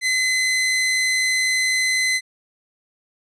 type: tone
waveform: sawtooth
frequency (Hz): 2038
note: C7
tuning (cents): -46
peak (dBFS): -14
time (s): 0.01-2.21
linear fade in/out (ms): 50
effects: resampled to 22050 Hz